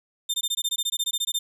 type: tone bursts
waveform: sawtooth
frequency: 3600 Hz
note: A7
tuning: 39 cents sharp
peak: -20 dBFS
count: 16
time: 0.29-1.39 s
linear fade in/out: 10 ms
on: 50 ms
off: 20 ms
effects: none